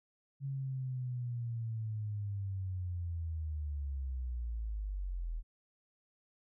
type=linear sweep; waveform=sine; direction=down; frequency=138.59 to 39.02 Hz; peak=-35 dBFS; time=0.4-5.43 s; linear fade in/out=50 ms; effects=none